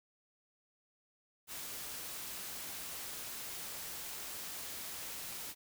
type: noise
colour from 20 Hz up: white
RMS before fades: -44 dBFS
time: 1.47-5.55 s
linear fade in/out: 50 ms
effects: none